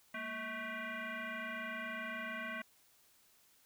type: tone with frequency modulation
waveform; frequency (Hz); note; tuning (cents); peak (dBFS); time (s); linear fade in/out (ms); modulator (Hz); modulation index
sine; 205.4; G#3; -19; -39; 0.14-2.62; 5; 438; 5.1
effects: white hiss -68 dBFS RMS until 3.65 s